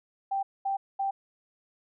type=tone bursts; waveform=sine; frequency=784 Hz; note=G5; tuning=in tune; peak=-26 dBFS; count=3; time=0.31-1.11 s; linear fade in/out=10 ms; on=120 ms; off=220 ms; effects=none